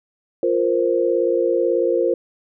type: chord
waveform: sine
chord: F suspended fourth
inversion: none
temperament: just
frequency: 349.2 / 465.6 / 523.8 Hz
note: F4 / Bb4 / C5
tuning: 0 / -2 / +2 cents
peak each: -20 dBFS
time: 0.43-2.14 s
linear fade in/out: 2 ms
effects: none